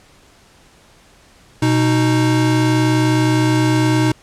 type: tone pair together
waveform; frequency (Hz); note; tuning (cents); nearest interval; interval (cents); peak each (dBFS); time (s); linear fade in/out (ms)
square; 123.46 / 311.1; B2 / D#4; 0 / 0; octave + major third; 1600; -16; 1.62-4.12; 5
effects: pink hiss -49 dBFS RMS until 4.22 s + low-pass 9000 Hz 12 dB/octave